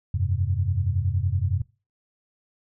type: chord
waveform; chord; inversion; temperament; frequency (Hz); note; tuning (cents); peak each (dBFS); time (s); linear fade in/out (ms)
sine; F suspended second; none; equal; 87.31 / 98 / 130.81; F2 / G2 / C3; 0 / 0 / 0; -25 / -24 / -29; 0.14-1.62; 5
effects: noise-tail reverb RT60 0.3 s tail -22 dB re dry